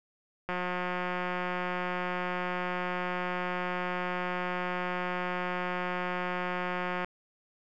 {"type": "click train", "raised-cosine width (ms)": 0.5, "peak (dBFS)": -18, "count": 1181, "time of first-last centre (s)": [0.49, 7.046], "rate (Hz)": 180, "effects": []}